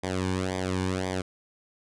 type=tone with flanger; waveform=sawtooth; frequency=93.1 Hz; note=F#2; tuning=11 cents sharp; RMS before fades=-29 dBFS; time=0.03-1.22 s; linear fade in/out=10 ms; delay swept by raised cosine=0.72 to 1.56 ms; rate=1.9 Hz; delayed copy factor=-1; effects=resampled to 22050 Hz